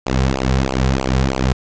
sawtooth tone with flanger, 65.6 Hz, C2, 5 cents sharp, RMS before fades -17 dBFS, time 0.06-1.53 s, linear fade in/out 5 ms, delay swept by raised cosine 0.52 to 3.42 ms, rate 3.1 Hz, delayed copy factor -0.95, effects resampled to 16000 Hz + 7-bit

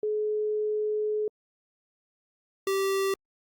sine / square tone pair in turn, 425.3 / 389.1 Hz, G#4 / G4, +41 / -13 cents, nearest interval major second, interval 154 cents, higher first, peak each -25 / -25 dBFS, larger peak neither, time 0.03-1.28 / 2.67-3.14 s, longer first, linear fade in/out 2 ms, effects Opus 48 kbps

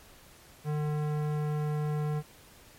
sine tone with tanh clipping, 150.3 Hz, D3, 40 cents sharp, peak -30 dBFS, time 0.64-2.23 s, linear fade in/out 50 ms, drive 18 dB, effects pink hiss -55 dBFS RMS until 2.78 s + MP3 64 kbps

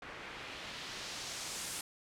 white noise with low-pass filter sweep, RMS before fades -44 dBFS, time 0.02-1.81 s, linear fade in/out 2 ms, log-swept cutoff 1800 to 10000 Hz, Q 1.1, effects none

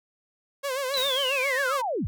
sawtooth tone with vibrato, 536 Hz, C5, 42 cents sharp, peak -23 dBFS, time 0.63-1.82 s, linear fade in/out 20 ms, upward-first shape sine, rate 7.4 Hz, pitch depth 100 cents each way
sine linear sweep, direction down, 4064 to 53 Hz, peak -25 dBFS, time 0.94-2.07 s, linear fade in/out 0 ms
white noise with exponential decay, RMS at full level -34 dBFS, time 0.97-1.62 s, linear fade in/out 0 ms, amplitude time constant 140 ms
effects none

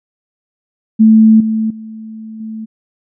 sine tone with level steps, 220 Hz, A3, in tune, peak -3 / -12 / -26 / -22 dBFS, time 0.99-2.66 s, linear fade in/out 20 ms, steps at 1.4 / 1.7 / 2.4 s, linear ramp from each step 5 ms, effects none

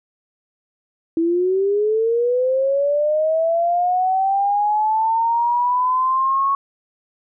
sine linear sweep, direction up, 324.8 to 1108 Hz, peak -15 dBFS, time 1.17-6.55 s, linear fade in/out 2 ms, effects none

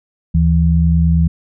sine tone pair together, 75.43 / 164.81 Hz, D2 / E3, +47 / 0 cents, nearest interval octave + major second, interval 1353 cents, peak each -12 dBFS, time 0.34-1.28 s, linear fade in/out 10 ms, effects none

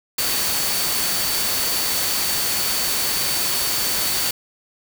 sine tone in noise, 4501 Hz, C#8, 26 cents sharp, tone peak -27 dBFS, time 0.18-4.31 s, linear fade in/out 5 ms, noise white, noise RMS -22 dBFS, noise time 0.18-4.31 s, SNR -8 dB, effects none

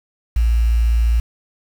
sine tone with quantisation, 57.3 Hz, A#1, 29 cents flat, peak -12 dBFS, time 0.36-1.2 s, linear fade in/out 5 ms, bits 6, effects none

